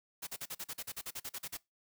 white noise bursts, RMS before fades -41 dBFS, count 15, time 0.22-1.573 s, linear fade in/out 10 ms, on 51 ms, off 42 ms, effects noise-tail reverb RT60 0.2 s tail -22 dB re dry

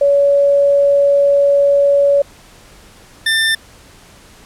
sine / 25% pulse tone pair in turn, 565 / 1789.6 Hz, C#5 / A6, +33 / +29 cents, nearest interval octave + minor sixth, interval 1996 cents, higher second, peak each -8 dBFS, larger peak neither, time 0.01-2.22 / 3.26-3.55 s, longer first, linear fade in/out 5 ms, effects pink hiss -43 dBFS RMS until 4.45 s + low-pass 11000 Hz 12 dB/octave

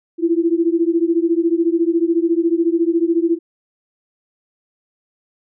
sine beating tone pair, 329.6 / 343.6 Hz, E4 / F4, 0 / -28 cents, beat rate 14 Hz, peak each -16 / -17 dBFS, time 0.18-3.39 s, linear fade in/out 50 ms, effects none

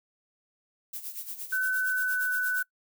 violet noise with tremolo, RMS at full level -36 dBFS, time 0.93-2.63 s, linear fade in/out 5 ms, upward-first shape sine, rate 8.6 Hz, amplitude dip 70%
sine tone with pitch glide, 1515 to 1495.9 Hz, F#6 to F#6, +40 to +19 cents, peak -25 dBFS, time 1.52-2.63 s, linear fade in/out 10 ms, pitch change -21 cents, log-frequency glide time 1.65-2.35 s
effects noise-tail reverb RT60 0.1 s tail -23 dB re dry

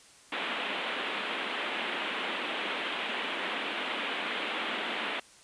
white band-pass noise, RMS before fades -34 dBFS, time 0.32-5.2 s, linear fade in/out 5 ms, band 200 to 3400 Hz, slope 48 dB/octave, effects white hiss -56 dBFS RMS until 5.43 s + resampled to 22050 Hz

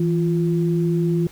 sine tone pair together, 164.81 / 347.6 Hz, E3 / F4, 0 / -8 cents, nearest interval octave + minor second, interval 1292 cents, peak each -18 / -22 dBFS, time 0-1.27 s, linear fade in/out 2 ms, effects pink hiss -47 dBFS RMS until 1.31 s

